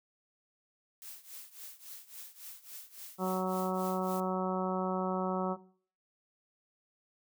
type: noise with tremolo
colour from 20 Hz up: blue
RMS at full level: -45 dBFS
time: 1.02-4.2 s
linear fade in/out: 0 ms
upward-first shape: triangle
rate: 3.6 Hz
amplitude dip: 90%
type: harmonic tone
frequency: 186.2 Hz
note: F#3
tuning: 11 cents sharp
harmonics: 1 / 2 / 3 / 4 / 5 / 6 / 7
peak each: -33 / -36 / -38 / -39 / -40 / -41 / -41 dBFS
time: 3.18-5.57 s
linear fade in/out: 50 ms
effects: noise-tail reverb RT60 0.5 s tail -18 dB re dry